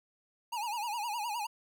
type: tone with vibrato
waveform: square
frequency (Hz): 890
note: A5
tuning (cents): +20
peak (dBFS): -34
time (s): 0.52-1.47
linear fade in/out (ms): 10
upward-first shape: sine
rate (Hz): 9.7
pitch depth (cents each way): 150
effects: none